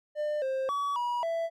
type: tone with pitch steps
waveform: triangle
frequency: 599 / 529 / 1136 / 966 / 664 Hz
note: D5 / C5 / C#6 / B5 / E5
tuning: +34 / +19 / +42 / -39 / +12 cents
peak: -26 dBFS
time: 0.15-1.5 s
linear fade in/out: 50 ms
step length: 270 ms
effects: none